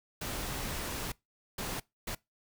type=noise bursts at uneven times; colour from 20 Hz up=pink; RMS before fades=-37 dBFS; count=3; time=0.21-1.12 / 1.58-1.8 / 2.07-2.15 s; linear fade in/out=5 ms; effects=noise-tail reverb RT60 0.2 s tail -23 dB re dry